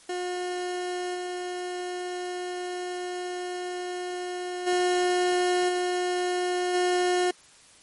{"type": "tone with level steps", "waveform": "30% pulse", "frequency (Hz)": 359.5, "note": "F#4", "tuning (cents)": -50, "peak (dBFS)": [-26, -28, -19, -22, -19], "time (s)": [0.09, 7.31], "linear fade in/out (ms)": 5, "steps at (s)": [1.14, 4.66, 5.68, 6.73], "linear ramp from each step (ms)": 20, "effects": ["white hiss -54 dBFS RMS until 7.82 s", "MP3 48 kbps"]}